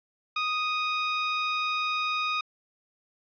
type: tone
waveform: 20% pulse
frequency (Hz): 1244.5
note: D#6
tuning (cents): 0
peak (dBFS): -21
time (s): 0.36-2.41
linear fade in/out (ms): 5
effects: resampled to 11025 Hz + 10-bit